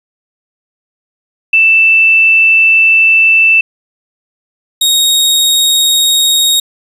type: tone pair in turn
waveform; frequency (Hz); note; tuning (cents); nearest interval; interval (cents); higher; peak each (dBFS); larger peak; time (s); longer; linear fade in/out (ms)
sine / sawtooth; 2654 / 3753; E7 / A#7; +11 / +11; tritone; 600; second; -4; neither; 1.53-3.61 / 4.81-6.6; first; 5
effects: resampled to 32000 Hz + 7-bit